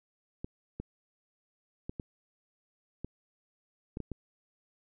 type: clicks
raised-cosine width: 3 ms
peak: -24 dBFS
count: 8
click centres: 0.445 / 0.8 / 1.895 / 1.998 / 3.046 / 3.971 / 4.003 / 4.117 s
effects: none